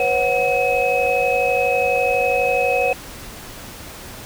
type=tone cluster; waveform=sine; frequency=492.9 / 545 / 739 / 2555 Hz; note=B4 / C#5 / F#5 / D#7; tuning=-3 / -29 / -2 / +45 cents; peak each=-21 dBFS; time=0-2.93 s; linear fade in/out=2 ms; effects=pink hiss -36 dBFS RMS until 4.25 s